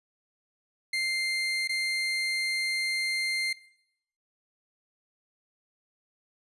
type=tone with dropouts; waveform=30% pulse; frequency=2100 Hz; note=C7; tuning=6 cents sharp; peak=-24 dBFS; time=0.93-3.53 s; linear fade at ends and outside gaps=5 ms; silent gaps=1.676-1.692 s; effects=noise-tail reverb RT60 0.7 s tail -18 dB re dry + resampled to 24000 Hz